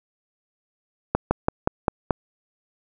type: slowing click train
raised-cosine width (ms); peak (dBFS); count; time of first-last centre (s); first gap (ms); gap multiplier
1; -4; 6; 1.15-2.108; 160; 1.09
effects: none